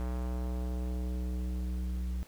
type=tone with low-pass filter sweep; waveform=square; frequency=61.74 Hz; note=B1; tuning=in tune; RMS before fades=-34 dBFS; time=0-2.23 s; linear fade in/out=0 ms; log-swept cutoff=1300 to 160 Hz; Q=0.86; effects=pink hiss -57 dBFS RMS until 2.27 s